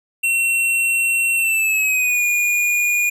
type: tone with pitch glide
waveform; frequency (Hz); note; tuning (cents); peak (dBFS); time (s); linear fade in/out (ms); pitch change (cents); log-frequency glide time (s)
square; 2720 to 2437; F7 to D#7; -46 to -37; -16; 0.23-3.1; 10; -191; 1.35-2.23
effects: none